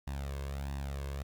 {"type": "tone with flanger", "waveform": "sawtooth", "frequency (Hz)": 69.3, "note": "C#2", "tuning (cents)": 0, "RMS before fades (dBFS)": -38, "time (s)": [0.07, 1.23], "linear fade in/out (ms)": 5, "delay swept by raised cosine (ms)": [1.1, 1.89], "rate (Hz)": 1.5, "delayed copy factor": 0.7, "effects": ["11-bit"]}